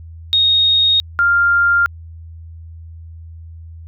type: tone pair in turn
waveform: sine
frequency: 3729 / 1396.8 Hz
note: A#7 / F6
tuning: 0 / 0 cents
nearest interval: octave + perfect fourth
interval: 1700 cents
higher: first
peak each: -10 dBFS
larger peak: neither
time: 0.33-1 / 1.19-1.86 s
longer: neither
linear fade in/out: 0 ms
effects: added 82 Hz sine -32 dBFS peak until 3.87 s